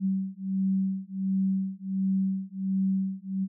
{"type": "beating tone pair", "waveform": "sine", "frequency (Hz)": [191, 192.4], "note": ["G3", "G3"], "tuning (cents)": [-45, -32], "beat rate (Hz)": 1.4, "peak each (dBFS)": -28, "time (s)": [0, 3.48], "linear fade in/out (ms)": 50, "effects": []}